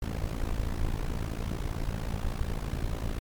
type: noise with amplitude modulation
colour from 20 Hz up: brown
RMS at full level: -27 dBFS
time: 0.02-3.19 s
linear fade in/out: 5 ms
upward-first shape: sine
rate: 55.7 Hz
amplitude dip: 90%
effects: MP3 96 kbps